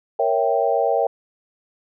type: chord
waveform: sine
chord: A# diminished seventh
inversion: none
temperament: equal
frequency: 466.2 / 554.4 / 659.3 / 784 Hz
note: A#4 / C#5 / E5 / G5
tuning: 0 / 0 / 0 / 0 cents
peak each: -22 dBFS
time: 0.19-1.07 s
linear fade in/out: 5 ms
effects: none

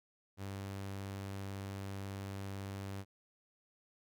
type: tone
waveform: sawtooth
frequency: 98.1 Hz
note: G2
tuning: 2 cents sharp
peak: -37 dBFS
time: 0.37-3.05 s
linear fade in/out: 50 ms
effects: none

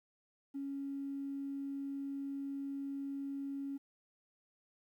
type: tone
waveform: triangle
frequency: 277.2 Hz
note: C#4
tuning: in tune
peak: -34 dBFS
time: 0.54-3.78 s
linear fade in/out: 20 ms
effects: tanh soft clip ceiling -36 dBFS + 12-bit

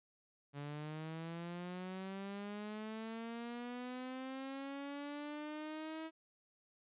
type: linear sweep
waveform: sawtooth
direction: up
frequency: 141.6 to 322.2 Hz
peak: -39 dBFS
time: 0.53-6.11 s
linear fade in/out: 50 ms
effects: resampled to 8000 Hz

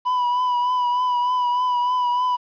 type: tone with vibrato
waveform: triangle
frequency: 987.8 Hz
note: B5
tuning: in tune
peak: -16 dBFS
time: 0.05-2.37 s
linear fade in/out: 20 ms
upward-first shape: triangle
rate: 3.3 Hz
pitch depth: 37 cents each way
effects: resampled to 11025 Hz + 9-bit

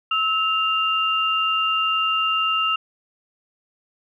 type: tone pair together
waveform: sine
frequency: 1296 / 2791 Hz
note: E6 / F7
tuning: -30 / -2 cents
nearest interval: octave + minor second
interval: 1328 cents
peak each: -21 dBFS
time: 0.11-2.76 s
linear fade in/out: 5 ms
effects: none

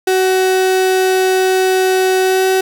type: tone with pitch glide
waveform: 35% pulse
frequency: 375.1 to 378.1 Hz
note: F#4 to F#4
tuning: +24 to +38 cents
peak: -9 dBFS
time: 0.07-2.61 s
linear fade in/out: 5 ms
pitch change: +14 cents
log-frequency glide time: 2.22-2.46 s
effects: none

